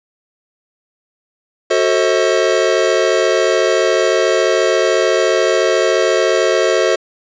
square chord, F# diminished seventh, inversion none, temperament just, 370 / 444 / 532.8 / 639.4 Hz, F#4 / A4 / C5 / Eb5, 0 / +16 / +31 / +47 cents, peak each -18 dBFS, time 1.7-6.96 s, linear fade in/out 10 ms, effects resampled to 16000 Hz

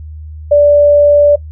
sine tone, 583 Hz, D5, 13 cents flat, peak -3 dBFS, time 0.51-1.36 s, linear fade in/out 10 ms, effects noise-tail reverb RT60 0.1 s tail -19 dB re dry + added 77 Hz sine -25 dBFS peak until 1.51 s

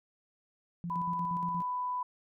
sine tone with tremolo, 172.2 Hz, F3, 24 cents flat, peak -34 dBFS, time 0.84-1.62 s, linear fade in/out 0 ms, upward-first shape square, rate 8.5 Hz, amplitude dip 60%
sine tone, 995 Hz, B5, 13 cents sharp, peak -31 dBFS, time 0.9-2.03 s, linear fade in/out 5 ms
effects none

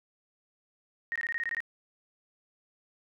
sine tone bursts, 1864.7 Hz, A#6, in tune, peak -29 dBFS, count 9, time 1.12-1.604 s, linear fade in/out 0 ms, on 36 ms, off 20 ms, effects none

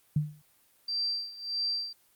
sine tone with exponential decay, 150.3 Hz, D3, 40 cents sharp, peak -20 dBFS, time 0.16-0.42 s, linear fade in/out 5 ms, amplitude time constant 55 ms
sine tone with tremolo, 4699 Hz, D8, in tune, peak -27 dBFS, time 0.88-1.93 s, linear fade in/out 5 ms, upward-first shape sine, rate 1.6 Hz, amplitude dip 85%
effects white hiss -65 dBFS RMS until 2.15 s + Opus 32 kbps

